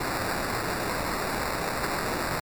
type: noise with sample-and-hold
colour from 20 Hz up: blue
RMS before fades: -29 dBFS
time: 0-2.4 s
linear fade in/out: 5 ms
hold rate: 3150 Hz
effects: MP3 96 kbps